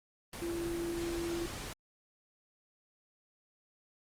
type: tone in noise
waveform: sine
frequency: 340 Hz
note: F4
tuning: 46 cents flat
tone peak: -34 dBFS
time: 0.42-1.46 s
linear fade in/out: 2 ms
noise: pink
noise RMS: -42 dBFS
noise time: 0.33-1.73 s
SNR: +5 dB
effects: low-pass 12000 Hz 12 dB/octave + Opus 24 kbps